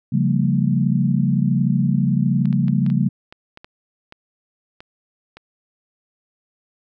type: chord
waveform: sine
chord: G half-diminished seventh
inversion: second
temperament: equal with one note detuned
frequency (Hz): 138.59 / 174.61 / 196 / 228.2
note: Db3 / F3 / G3 / Bb3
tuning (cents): 0 / 0 / 0 / -37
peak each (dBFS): -19 / -21 / -21 / -22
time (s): 0.12-3.09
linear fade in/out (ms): 10
type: clicks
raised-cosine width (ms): 0.3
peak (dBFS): -23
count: 11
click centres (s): 2.456 / 2.528 / 2.682 / 2.864 / 2.901 / 3.325 / 3.574 / 3.645 / 4.124 / 4.805 / 5.37
effects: none